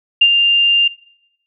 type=tone with ADSR envelope; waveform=sine; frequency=2796 Hz; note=F7; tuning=1 cent sharp; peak=-4 dBFS; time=0.21-0.88 s; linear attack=8 ms; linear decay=54 ms; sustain=-5 dB; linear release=6 ms; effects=noise-tail reverb RT60 0.8 s tail -21 dB re dry